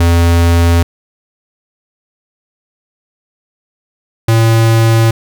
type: tone pair in turn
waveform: square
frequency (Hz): 85 / 113.46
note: F2 / A#2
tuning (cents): -46 / -46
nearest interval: perfect fourth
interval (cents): 500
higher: second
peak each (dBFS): -7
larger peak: neither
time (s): 0-0.83 / 4.28-5.11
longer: neither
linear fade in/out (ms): 5
effects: none